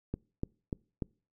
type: click train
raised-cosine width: 3 ms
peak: -20 dBFS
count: 4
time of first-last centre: 0.14-1.022 s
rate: 3.4 Hz
effects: noise-tail reverb RT60 0.4 s tail -26 dB re dry